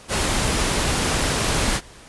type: noise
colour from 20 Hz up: pink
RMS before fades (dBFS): -21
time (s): 0.08-1.81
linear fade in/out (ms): 50
effects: pink hiss -45 dBFS RMS until 2.08 s + resampled to 24000 Hz